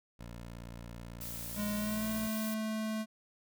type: tone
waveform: 15% pulse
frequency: 58.27 Hz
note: A#1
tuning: in tune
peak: -38 dBFS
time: 0.19-2.28 s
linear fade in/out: 10 ms
type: noise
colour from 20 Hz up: blue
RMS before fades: -43 dBFS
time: 1.21-2.54 s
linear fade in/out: 0 ms
type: tone with pitch glide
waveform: square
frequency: 207.7 to 218 Hz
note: G#3 to A3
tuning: 0 to -16 cents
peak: -34 dBFS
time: 1.55-3.06 s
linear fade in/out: 50 ms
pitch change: +84 cents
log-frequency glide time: 1.73-2.1 s
effects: none